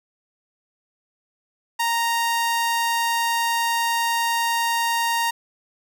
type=tone; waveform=sawtooth; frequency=930 Hz; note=A#5; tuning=4 cents flat; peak=-16 dBFS; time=1.79-5.31 s; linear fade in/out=10 ms; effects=none